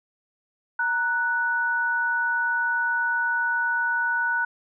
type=tone pair together; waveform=sine; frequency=932.3 / 1479.9 Hz; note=A#5 / F#6; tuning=0 / 0 cents; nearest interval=minor sixth; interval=800 cents; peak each=-28 / -22 dBFS; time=0.79-4.45 s; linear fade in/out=5 ms; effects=none